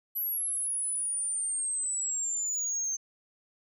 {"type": "exponential sweep", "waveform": "sine", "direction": "down", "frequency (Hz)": [11840, 6272], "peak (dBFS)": -26, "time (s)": [0.15, 2.97], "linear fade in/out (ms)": 20, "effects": ["tanh soft clip ceiling -28 dBFS"]}